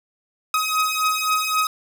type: beating tone pair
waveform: sawtooth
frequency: 1262 / 1265.8 Hz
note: D#6 / D#6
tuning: +24 / +29 cents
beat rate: 3.8 Hz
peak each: -19 / -18 dBFS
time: 0.54-1.67 s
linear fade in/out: 2 ms
effects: none